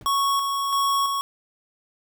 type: noise with exponential decay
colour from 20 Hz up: brown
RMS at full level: -34 dBFS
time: 0.01-0.12 s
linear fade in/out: 2 ms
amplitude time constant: 22 ms
type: tone with tremolo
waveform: square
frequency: 1108 Hz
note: C#6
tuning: 1 cent flat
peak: -20 dBFS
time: 0.06-1.21 s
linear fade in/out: 0 ms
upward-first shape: square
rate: 1.5 Hz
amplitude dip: 35%
effects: none